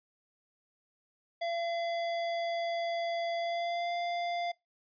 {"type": "tone with pitch glide", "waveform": "square", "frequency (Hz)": [680, 694.7], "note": ["F5", "F5"], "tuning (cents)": [-46, -9], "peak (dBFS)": -32, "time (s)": [1.41, 4.52], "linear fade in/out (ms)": 10, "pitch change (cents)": 37, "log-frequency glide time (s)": [3.37, 3.94], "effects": ["noise-tail reverb RT60 0.2 s tail -24 dB re dry", "resampled to 11025 Hz"]}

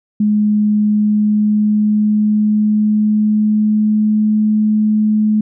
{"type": "tone with pitch glide", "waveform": "sine", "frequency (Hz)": [210.2, 213.8], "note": ["G#3", "A3"], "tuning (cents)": [21, -49], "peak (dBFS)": -10, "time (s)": [0.2, 5.41], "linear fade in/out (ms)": 5, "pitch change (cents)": 30, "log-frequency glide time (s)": [0.82, 4.4], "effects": []}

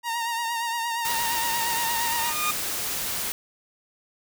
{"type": "tone with vibrato", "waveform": "sawtooth", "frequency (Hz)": 930, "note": "A#5", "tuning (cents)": -4, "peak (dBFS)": -22, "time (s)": [0.03, 2.34], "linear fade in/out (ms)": 50, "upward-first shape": "triangle", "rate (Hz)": 8.6, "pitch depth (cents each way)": 48}
{"type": "noise", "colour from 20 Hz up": "white", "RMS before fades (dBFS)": -29, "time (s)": [1.05, 3.32], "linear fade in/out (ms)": 0}
{"type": "tone with exponential growth", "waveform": "25% pulse", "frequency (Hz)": 1221, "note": "D#6", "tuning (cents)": -33, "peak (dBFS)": -18, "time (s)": [1.86, 2.51], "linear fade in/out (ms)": 5, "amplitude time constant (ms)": 140}
{"effects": []}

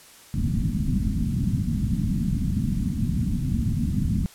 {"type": "low-pass noise", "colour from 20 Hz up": "white", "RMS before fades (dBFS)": -24, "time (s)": [0.34, 4.26], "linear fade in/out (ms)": 0, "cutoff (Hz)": 240, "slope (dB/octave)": 48, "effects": ["white hiss -49 dBFS RMS until 4.34 s", "low-pass 12000 Hz 12 dB/octave"]}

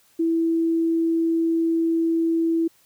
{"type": "tone", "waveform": "sine", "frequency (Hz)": 329.6, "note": "E4", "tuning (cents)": 0, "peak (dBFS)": -18, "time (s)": [0.19, 2.68], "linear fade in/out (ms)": 10, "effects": ["white hiss -59 dBFS RMS until 2.85 s"]}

